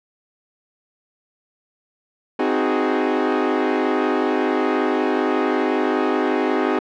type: chord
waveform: sawtooth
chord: Ab dominant seventh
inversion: first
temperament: equal with one note detuned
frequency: 259.7 / 311.1 / 370 / 415.3 Hz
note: C4 / Eb4 / Gb4 / Ab4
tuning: -13 / 0 / 0 / 0 cents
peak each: -19 dBFS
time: 2.39-6.79 s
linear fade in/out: 5 ms
effects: low-pass 2000 Hz 12 dB/octave